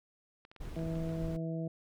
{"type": "clicks", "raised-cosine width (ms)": 0.3, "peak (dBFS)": -38, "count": 8, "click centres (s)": [0.451, 0.515, 0.563, 0.654, 0.759, 0.791, 0.956, 1.092]}
{"type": "noise", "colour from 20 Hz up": "brown", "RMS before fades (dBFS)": -42, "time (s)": [0.6, 1.37], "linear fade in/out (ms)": 10}
{"type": "harmonic tone", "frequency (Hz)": 163.2, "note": "E3", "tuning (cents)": -17, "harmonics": [1, 2, 3, 4], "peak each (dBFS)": [-35, -41, -45, -44], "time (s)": [0.76, 1.68], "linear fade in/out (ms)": 5}
{"effects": []}